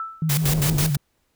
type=tone with exponential decay; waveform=sine; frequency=1321 Hz; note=E6; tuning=3 cents sharp; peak=-24 dBFS; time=0-0.38 s; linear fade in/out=1 ms; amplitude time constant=81 ms
type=tone with vibrato; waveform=sine; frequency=150.7 Hz; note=D3; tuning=45 cents sharp; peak=-19 dBFS; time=0.22-0.97 s; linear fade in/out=2 ms; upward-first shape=square; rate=6.6 Hz; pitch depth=95 cents each way
type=noise with tremolo; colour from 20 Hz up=white; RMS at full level=-24 dBFS; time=0.29-0.96 s; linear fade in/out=10 ms; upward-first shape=square; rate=6.1 Hz; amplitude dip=80%
type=low-pass noise; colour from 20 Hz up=pink; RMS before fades=-29 dBFS; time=0.41-0.9 s; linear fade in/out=50 ms; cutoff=550 Hz; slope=12 dB/octave
effects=pink hiss -69 dBFS RMS until 1.35 s